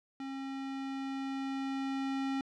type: tone with level ramp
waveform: square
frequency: 270 Hz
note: C#4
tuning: 45 cents flat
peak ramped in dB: -39 to -32 dBFS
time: 0.2-2.41 s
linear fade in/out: 2 ms
effects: low-pass 4000 Hz 12 dB/octave